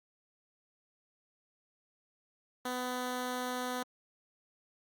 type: tone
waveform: 10% pulse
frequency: 250.4 Hz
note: B3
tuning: 24 cents sharp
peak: -26 dBFS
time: 2.65-3.83 s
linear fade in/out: 5 ms
effects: Opus 48 kbps